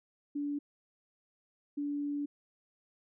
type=tone bursts at uneven times; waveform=sine; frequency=288.8 Hz; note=D4; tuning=29 cents flat; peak=-32 dBFS; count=2; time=0.35-0.59 / 1.77-2.26 s; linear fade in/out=10 ms; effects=none